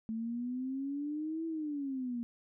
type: exponential two-way sweep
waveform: sine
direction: up then down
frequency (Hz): 220 to 329.6 to 233.1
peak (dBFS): -34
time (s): 0.09-2.23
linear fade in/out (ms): 0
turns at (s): 1.46
effects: none